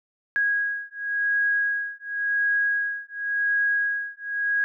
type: beating tone pair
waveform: sine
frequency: 1648 / 1648.92 Hz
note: G#6 / G#6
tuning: -14 / -13 cents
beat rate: 0.92 Hz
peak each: -25 dBFS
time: 0.36-4.64 s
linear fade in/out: 0 ms
effects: none